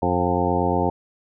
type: harmonic tone with a mistuned harmonic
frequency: 88.6 Hz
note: F2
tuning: 25 cents sharp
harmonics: 1 / 2 / 3 / 4 / 5 / 6 / 8 / 9 / 10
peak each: -27 / -27 / -27 / -27 / -27 / -27 / -27 / -27 / -27 dBFS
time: 0.02-0.9 s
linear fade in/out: 5 ms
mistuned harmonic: 10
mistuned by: +23 cents
effects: none